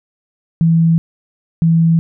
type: tone pair in turn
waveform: sine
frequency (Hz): 164.81 / 164.81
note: E3 / E3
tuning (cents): 0 / 0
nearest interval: unison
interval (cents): 0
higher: neither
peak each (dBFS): -8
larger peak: neither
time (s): 0.61-0.98 / 1.62-1.99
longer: neither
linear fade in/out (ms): 0
effects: none